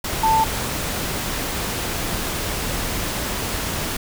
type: tone in noise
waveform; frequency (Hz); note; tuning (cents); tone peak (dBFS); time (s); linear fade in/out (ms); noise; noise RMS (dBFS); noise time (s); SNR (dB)
sine; 887; A5; +14; -14; 0.23-0.44; 5; pink; -25; 0.04-3.97; +8
effects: none